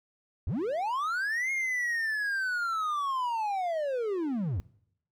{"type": "linear two-way sweep", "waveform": "triangle", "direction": "up then down", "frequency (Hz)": [58.27, 2157, 72.7], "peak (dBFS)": -26, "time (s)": [0.47, 4.6], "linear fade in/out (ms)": 0, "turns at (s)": 1.51, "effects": ["noise-tail reverb RT60 0.7 s tail -21 dB re dry"]}